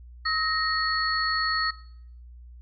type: tone cluster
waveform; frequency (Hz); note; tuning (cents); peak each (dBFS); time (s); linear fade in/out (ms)
sine; 1279 / 1865 / 4384; D#6 / A#6 / C#8; +47 / 0 / -20; -28; 0.25-1.71; 10
effects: noise-tail reverb RT60 0.6 s tail -18 dB re dry + added 60 Hz sine -43 dBFS peak until 2.61 s